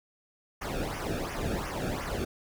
brown noise with flanger, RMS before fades -33 dBFS, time 0.61-2.25 s, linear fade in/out 10 ms, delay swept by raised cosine 0.24 to 1.02 ms, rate 2.8 Hz, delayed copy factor -0.8, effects none

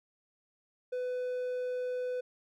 triangle tone, 500 Hz, B4, 21 cents sharp, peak -30 dBFS, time 0.92-2.21 s, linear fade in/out 10 ms, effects none

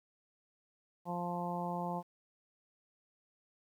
harmonic tone, 175.1 Hz, F3, 5 cents sharp, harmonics 1 / 2 / 3 / 4 / 5 / 6, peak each -39 / -46 / -44 / -42 / -40 / -46 dBFS, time 1.05-2.03 s, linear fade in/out 50 ms, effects 11-bit

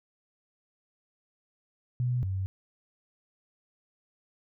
sine tone pair in turn, 123.8 / 95.14 Hz, B2 / F#2, +5 / +49 cents, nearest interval perfect fourth, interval 456 cents, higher first, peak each -25 / -28 dBFS, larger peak first, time 2-2.23 / 2.23-2.46 s, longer neither, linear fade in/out 0 ms, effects none

